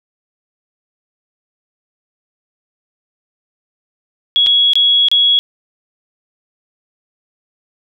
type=tone with dropouts; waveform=sine; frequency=3340 Hz; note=G#7; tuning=9 cents sharp; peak=-8 dBFS; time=4.36-5.39 s; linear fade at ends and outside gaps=0 ms; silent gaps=4.463-4.469 / 4.734-4.755 / 5.085-5.115 s; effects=none